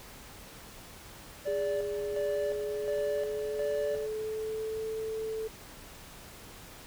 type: tone with tremolo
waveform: triangle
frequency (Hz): 582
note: D5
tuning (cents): -16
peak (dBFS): -28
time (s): 1.45-4.07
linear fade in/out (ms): 20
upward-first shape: square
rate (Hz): 1.4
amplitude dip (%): 60
type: tone with pitch glide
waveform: sine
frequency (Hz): 411 to 440.5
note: G#4 to A4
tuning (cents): -18 to +2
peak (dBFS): -32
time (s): 1.47-5.48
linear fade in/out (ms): 10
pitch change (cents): +120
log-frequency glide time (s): 1.88-4.87
effects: pink hiss -49 dBFS RMS until 6.86 s